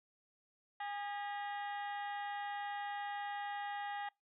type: harmonic tone with a mistuned harmonic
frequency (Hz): 408.1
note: G#4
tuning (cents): -30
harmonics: 2 / 3 / 4 / 5 / 6 / 7 / 8 / 9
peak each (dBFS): -40 / -52 / -51 / -48 / -61 / -58 / -58 / -62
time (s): 0.8-4.09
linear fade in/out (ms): 5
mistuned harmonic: 5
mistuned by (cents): -89
effects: noise-tail reverb RT60 0.2 s tail -25 dB re dry